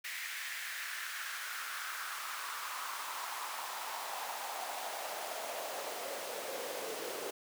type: noise with high-pass filter sweep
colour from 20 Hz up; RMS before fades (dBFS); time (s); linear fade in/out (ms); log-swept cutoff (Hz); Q
pink; -41; 0.04-7.31; 10; 2000 to 430; 3.3
effects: none